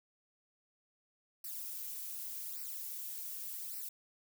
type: noise with flanger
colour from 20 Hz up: violet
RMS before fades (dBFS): -43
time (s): 1.44-3.89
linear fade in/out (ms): 5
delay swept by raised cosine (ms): 0.29 to 4.19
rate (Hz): 0.86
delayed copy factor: -1
effects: none